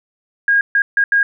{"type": "tone bursts at uneven times", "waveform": "sine", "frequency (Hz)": 1630, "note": "G#6", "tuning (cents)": -33, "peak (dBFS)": -10, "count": 4, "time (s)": [[0.48, 0.61], [0.75, 0.82], [0.97, 1.04], [1.12, 1.23]], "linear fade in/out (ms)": 2, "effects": []}